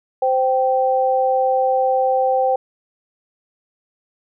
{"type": "tone pair together", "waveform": "sine", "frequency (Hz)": [519.5, 779], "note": ["C5", "G5"], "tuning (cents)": [-12, -11], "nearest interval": "perfect fifth", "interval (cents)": 701, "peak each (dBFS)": -17, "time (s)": [0.22, 2.56], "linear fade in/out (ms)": 5, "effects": []}